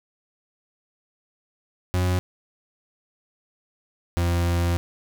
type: tone pair in turn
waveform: 40% pulse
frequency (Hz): 90.8 / 86.36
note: F#2 / F2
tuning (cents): -32 / -19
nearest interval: minor second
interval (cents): 87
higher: first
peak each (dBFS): -19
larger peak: neither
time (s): 1.94-2.19 / 4.17-4.77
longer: second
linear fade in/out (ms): 0
effects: none